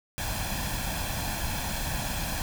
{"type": "noise with comb filter", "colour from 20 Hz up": "pink", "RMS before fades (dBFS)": -31, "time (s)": [0.18, 2.42], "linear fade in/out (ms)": 0, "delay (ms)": 1.2, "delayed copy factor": 0.65, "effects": []}